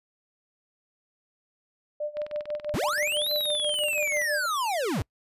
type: tone with tremolo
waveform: sine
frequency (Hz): 596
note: D5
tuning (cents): +25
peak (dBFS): -26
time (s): 2-4.46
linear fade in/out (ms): 5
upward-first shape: sine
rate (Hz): 6.1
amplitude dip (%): 90
type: click train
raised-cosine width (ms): 0.3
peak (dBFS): -26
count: 44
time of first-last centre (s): 2.17-4.218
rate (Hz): 21
type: linear two-way sweep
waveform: square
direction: up then down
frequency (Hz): 68 to 4092 to 68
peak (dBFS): -26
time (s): 2.74-5.02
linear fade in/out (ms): 0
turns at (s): 3.31
effects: noise-tail reverb RT60 0.1 s tail -26 dB re dry + resampled to 32000 Hz